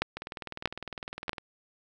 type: two click trains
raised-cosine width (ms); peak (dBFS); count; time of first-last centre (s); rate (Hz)
0.3; -21 / -10; 25 / 3; 0.17-1.382 / 0.02-1.294; 19.8 / 1.57
effects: none